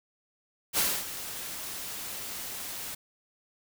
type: noise with ADSR envelope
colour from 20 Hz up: white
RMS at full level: -25 dBFS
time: 0.73-2.95 s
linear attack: 48 ms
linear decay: 260 ms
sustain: -13 dB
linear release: 7 ms
effects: none